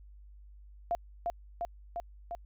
sine tone with echo, 692 Hz, F5, 16 cents flat, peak -27 dBFS, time 0.91-0.95 s, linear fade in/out 0 ms, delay 350 ms, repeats 4, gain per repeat -2 dB, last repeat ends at 2.35 s, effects added 50 Hz sine -50 dBFS peak until 2.45 s

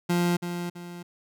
30% pulse tone with echo, 174.61 Hz, F3, in tune, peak -19 dBFS, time 0.09-0.37 s, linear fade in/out 10 ms, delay 330 ms, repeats 2, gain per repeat -8 dB, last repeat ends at 1.03 s, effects none

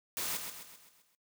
white noise with echo, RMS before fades -36 dBFS, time 0.17-0.37 s, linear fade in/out 0 ms, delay 130 ms, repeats 6, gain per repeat -6 dB, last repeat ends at 1.15 s, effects noise-tail reverb RT60 0.1 s tail -18 dB re dry + high-pass 100 Hz 12 dB/octave

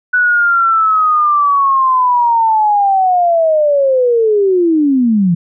sine linear sweep, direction down, 1488 to 164.1 Hz, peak -8 dBFS, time 0.13-5.35 s, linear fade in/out 10 ms, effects none

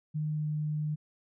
sine tone with pitch glide, 152.8 to 151.66 Hz, D#3 to D#3, -31 to -44 cents, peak -29 dBFS, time 0.14-0.96 s, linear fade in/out 20 ms, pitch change -13 cents, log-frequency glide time 0.31-0.47 s, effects none

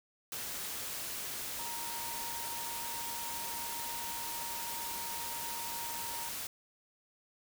sine tone in noise, 932.3 Hz, A#5, in tune, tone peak -43 dBFS, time 1.59-6.29 s, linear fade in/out 2 ms, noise white, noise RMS -40 dBFS, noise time 0.32-6.47 s, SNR -6 dB, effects none

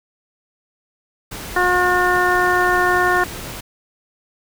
pink noise, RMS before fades -31 dBFS, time 1.31-3.61 s, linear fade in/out 10 ms
harmonic tone, 360 Hz, F#4, 47 cents flat, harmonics 1 / 2 / 3 / 4 / 5, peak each -20 / -20 / -20 / -20 / -20 dBFS, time 1.56-3.24 s, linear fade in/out 5 ms
effects none

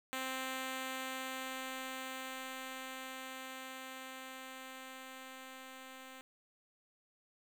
5% pulse tone with level ramp, 261.6 Hz, C4, in tune, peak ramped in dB -26 to -39 dBFS, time 0.13-6.21 s, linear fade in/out 0 ms, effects 11-bit

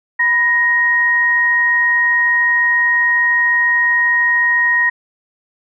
sine tone pair together, 987.8 / 1874.4 Hz, B5 / A#6, 0 / +9 cents, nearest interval major seventh, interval 1109 cents, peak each -22 / -11 dBFS, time 0.19-4.9 s, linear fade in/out 10 ms, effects none

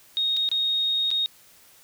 sine tone with dropouts, 3729 Hz, A#7, in tune, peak -21 dBFS, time 0.17-1.26 s, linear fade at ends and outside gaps 0 ms, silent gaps 0.366-0.37 / 0.489-0.515 / 1.105-1.113 s, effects white hiss -54 dBFS RMS until 1.83 s

